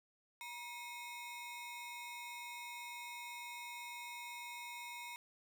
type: ring-modulated tone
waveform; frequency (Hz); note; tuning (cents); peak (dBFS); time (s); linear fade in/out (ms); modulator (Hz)
30% pulse; 1562; G6; -7; -40; 0.41-5.16; 0; 608
effects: none